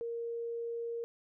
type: tone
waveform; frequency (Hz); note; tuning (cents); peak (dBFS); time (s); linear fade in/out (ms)
sine; 466.2; A#4; 0; -35; 0.01-1.04; 0
effects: none